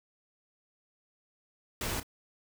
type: noise with echo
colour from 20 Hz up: pink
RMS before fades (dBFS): -34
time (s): 1.81-2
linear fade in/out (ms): 2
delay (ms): 31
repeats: 1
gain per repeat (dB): -13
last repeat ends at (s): 2.031
effects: none